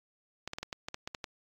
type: clicks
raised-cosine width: 0.2 ms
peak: -20 dBFS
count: 10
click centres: 0.476 / 0.534 / 0.585 / 0.63 / 0.728 / 0.885 / 0.944 / 1.075 / 1.148 / 1.242 s
effects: AAC 48 kbps